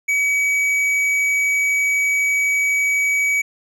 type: tone with tanh clipping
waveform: sine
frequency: 2273 Hz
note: C#7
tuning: 43 cents sharp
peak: -17 dBFS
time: 0.08-3.42 s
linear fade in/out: 10 ms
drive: 9 dB
effects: none